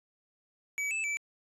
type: tone with pitch steps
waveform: square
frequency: 2283 / 2625 / 2316 Hz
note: D7 / E7 / D7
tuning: -50 / -8 / -25 cents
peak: -31 dBFS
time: 0.78-1.17 s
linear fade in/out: 0 ms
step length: 130 ms
effects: resampled to 24000 Hz